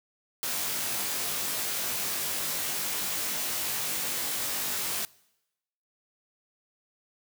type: noise with comb filter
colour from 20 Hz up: white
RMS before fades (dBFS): -31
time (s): 0.43-5.05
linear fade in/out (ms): 0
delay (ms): 20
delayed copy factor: +0.95
effects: noise-tail reverb RT60 0.9 s tail -23 dB re dry + high-pass 100 Hz 12 dB/octave